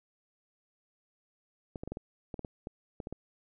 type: clicks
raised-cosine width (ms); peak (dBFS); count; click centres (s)
2; -25; 12; 1.758 / 1.835 / 1.876 / 1.92 / 1.971 / 2.342 / 2.393 / 2.448 / 2.671 / 3.002 / 3.071 / 3.126
effects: none